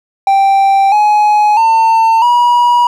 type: tone with pitch steps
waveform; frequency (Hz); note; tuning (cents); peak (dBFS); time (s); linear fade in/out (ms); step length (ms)
triangle; 784 / 840.3 / 900.6 / 965.2; G5 / G#5 / A5 / B5; 0 / +20 / +40 / -40; -4; 0.27-2.87; 2; 650
effects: none